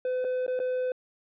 triangle tone with dropouts, 507 Hz, B4, 45 cents sharp, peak -24 dBFS, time 0.05-0.92 s, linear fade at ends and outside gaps 2 ms, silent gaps 0.244-0.248 / 0.465-0.479 / 0.592-0.6 s, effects resampled to 8000 Hz

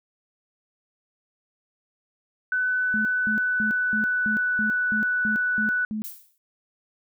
sine tone with pitch glide, 1502 to 1484.7 Hz, F#6 to F#6, +26 to +6 cents, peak -21 dBFS, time 2.52-5.85 s, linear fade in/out 2 ms, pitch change -20 cents, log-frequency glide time 2.67-4.71 s
sine tone bursts, 215.4 Hz, A3, 37 cents flat, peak -26 dBFS, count 10, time 2.94-6.02 s, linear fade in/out 0 ms, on 110 ms, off 220 ms
violet noise with exponential decay, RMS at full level -32 dBFS, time 6.04-6.38 s, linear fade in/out 0 ms, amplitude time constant 72 ms
effects none

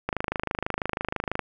click train, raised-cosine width 0.5 ms, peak -11 dBFS, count 35, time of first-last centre 0.09-1.393 s, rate 26.1 Hz, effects none

